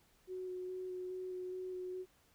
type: tone with vibrato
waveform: sine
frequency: 368 Hz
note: F#4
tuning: 9 cents flat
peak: -40 dBFS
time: 0.27-2.06 s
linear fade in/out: 50 ms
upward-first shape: square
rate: 2.4 Hz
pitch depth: 10 cents each way
effects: pink hiss -70 dBFS RMS until 2.34 s